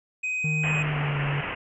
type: tone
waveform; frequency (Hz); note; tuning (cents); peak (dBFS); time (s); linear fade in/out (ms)
triangle; 2511; D#7; +15; -24; 0.23-0.83; 10
type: tone with pitch glide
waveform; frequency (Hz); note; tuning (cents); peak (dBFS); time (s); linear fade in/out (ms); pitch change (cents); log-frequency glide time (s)
triangle; 154.2 to 143.05; D#3 to D3; -15 to -45; -23; 0.44-1.41; 5; -130; 0.7-1.2
type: low-pass noise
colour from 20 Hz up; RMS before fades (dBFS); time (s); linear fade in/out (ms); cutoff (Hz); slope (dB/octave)
white; -32; 0.63-1.55; 10; 2900; 96
effects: resampled to 24000 Hz